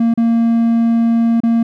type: tone with dropouts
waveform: triangle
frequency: 230.7 Hz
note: A#3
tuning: 18 cents flat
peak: -8 dBFS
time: 0-1.63 s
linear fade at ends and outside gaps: 5 ms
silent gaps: 0.14-0.175 / 1.404-1.434 s
effects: none